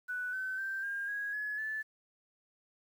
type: tone with pitch steps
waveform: sine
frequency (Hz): 1486 / 1526 / 1567.1 / 1609.3 / 1652.6 / 1697.1 / 1742.8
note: F#6 / G6 / G6 / G6 / G#6 / G#6 / A6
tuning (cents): +7 / -47 / -1 / +45 / -9 / +37 / -17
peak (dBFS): -34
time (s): 0.08-1.83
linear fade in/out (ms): 20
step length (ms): 250
effects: 10-bit